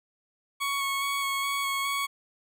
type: tone with vibrato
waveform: 20% pulse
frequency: 1108.7 Hz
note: C#6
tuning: in tune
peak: -22 dBFS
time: 0.6-2.07 s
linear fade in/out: 20 ms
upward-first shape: square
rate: 2.4 Hz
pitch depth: 12 cents each way
effects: none